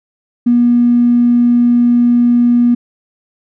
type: tone with tanh clipping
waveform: triangle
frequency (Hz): 240.5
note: B3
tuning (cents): -46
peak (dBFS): -6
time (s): 0.46-2.75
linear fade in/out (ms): 10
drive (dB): 2
effects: none